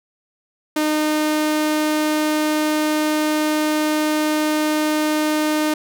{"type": "tone", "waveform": "sawtooth", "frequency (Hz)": 305.9, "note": "D#4", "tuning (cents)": -29, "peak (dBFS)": -13, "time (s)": [0.76, 5.74], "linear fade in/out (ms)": 5, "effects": []}